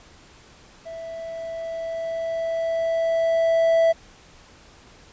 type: tone with level ramp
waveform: triangle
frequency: 659.3 Hz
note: E5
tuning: in tune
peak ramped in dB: -31 to -12 dBFS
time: 0.85-3.93 s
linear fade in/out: 20 ms
effects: pink hiss -50 dBFS RMS until 5.12 s + resampled to 16000 Hz